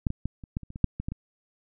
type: clicks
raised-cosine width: 5 ms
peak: -12 / -17 / -16 / -29 / -16 / -29 / -29 / -24 / -7 / -19 / -18 / -21 dBFS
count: 12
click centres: 0.068 / 0.104 / 0.256 / 0.438 / 0.569 / 0.633 / 0.704 / 0.759 / 0.843 / 1 / 1.085 / 1.12 s
effects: none